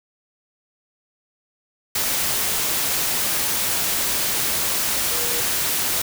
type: tone in noise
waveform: sine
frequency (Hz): 480.2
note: B4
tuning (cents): -49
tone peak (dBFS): -32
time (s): 5.11-5.41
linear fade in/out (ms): 5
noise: white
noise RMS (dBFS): -22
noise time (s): 1.95-6.02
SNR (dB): -13
effects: none